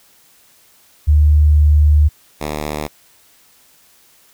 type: tone pair in turn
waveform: sine / 5% pulse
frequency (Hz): 74.9 / 75.31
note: D2 / D2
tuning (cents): +35 / +44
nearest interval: unison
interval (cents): 9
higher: second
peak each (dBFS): -7 / -10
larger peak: first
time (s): 1.07-2.09 / 2.4-2.88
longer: first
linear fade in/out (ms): 20
effects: white hiss -51 dBFS RMS until 4.33 s